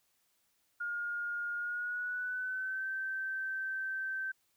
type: tone with pitch glide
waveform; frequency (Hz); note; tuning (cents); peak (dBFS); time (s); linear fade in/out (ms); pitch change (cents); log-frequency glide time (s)
sine; 1422 to 1550.7; F6 to G6; +31 to -19; -34; 0.8-4.32; 10; +150; 1.56-2.87
effects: white hiss -75 dBFS RMS until 4.56 s